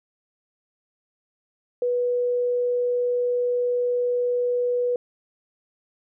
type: tone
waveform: sine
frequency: 489.6 Hz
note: B4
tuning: 15 cents flat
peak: -20 dBFS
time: 1.82-4.96 s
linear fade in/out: 2 ms
effects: none